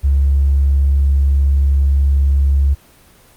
triangle tone with tanh clipping, 69.3 Hz, C#2, in tune, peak -9 dBFS, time 0.03-2.75 s, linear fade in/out 20 ms, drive 2 dB, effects pink hiss -47 dBFS RMS until 3.36 s + Opus 24 kbps

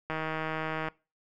click train, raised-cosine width 0.5 ms, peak -18 dBFS, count 125, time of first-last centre 0.1-0.885 s, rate 158 Hz, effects noise-tail reverb RT60 0.3 s tail -22 dB re dry

